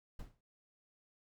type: noise with exponential decay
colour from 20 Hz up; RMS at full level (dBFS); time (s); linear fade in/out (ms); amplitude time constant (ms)
brown; -43; 0.19-0.41; 5; 46
effects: noise-tail reverb RT60 0.1 s tail -20 dB re dry